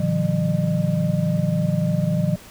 sine tone cluster, 113 / 143.8 / 167.4 / 187.5 / 606 Hz, A2 / D3 / E3 / F#3 / D#5, +47 / -36 / +27 / +23 / -46 cents, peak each -27 / -24 / -21 / -25 / -29 dBFS, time 0-2.36 s, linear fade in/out 5 ms, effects pink hiss -44 dBFS RMS until 2.5 s

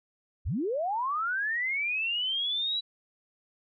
sine linear sweep, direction up, 42.56 to 3948 Hz, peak -27 dBFS, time 0.45-2.81 s, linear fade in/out 20 ms, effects none

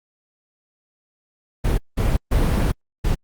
brown noise bursts at uneven times, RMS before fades -18 dBFS, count 4, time 1.64-1.78 / 1.97-2.17 / 2.31-2.72 / 3.04-3.15 s, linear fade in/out 10 ms, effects Opus 32 kbps

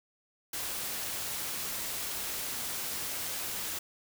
white noise, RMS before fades -36 dBFS, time 0.53-3.79 s, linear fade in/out 5 ms, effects none

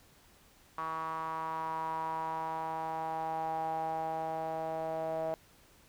sawtooth tone with band-pass filter sweep, 160.7 Hz, E3, 44 cents flat, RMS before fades -36 dBFS, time 0.78-5.34 s, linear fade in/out 0 ms, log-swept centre 1100 to 670 Hz, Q 7.3, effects pink hiss -62 dBFS RMS until 5.88 s

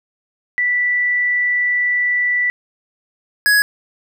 sine / square tone pair in turn, 1968 / 1672 Hz, B6 / G#6, -7 / +11 cents, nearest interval minor third, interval 282 cents, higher first, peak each -14 / -11 dBFS, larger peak second, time 0.58-2.5 / 3.46-3.62 s, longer first, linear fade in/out 0 ms, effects none

